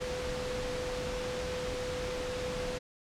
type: tone in noise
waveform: sine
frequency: 501 Hz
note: B4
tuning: 25 cents sharp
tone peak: -35 dBFS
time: 0-2.79 s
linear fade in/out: 20 ms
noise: pink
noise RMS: -38 dBFS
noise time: 0-2.79 s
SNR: 0 dB
effects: low-pass 6000 Hz 12 dB/octave